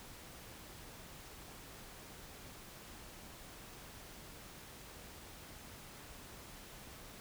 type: silence
effects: pink hiss -53 dBFS RMS until 7.2 s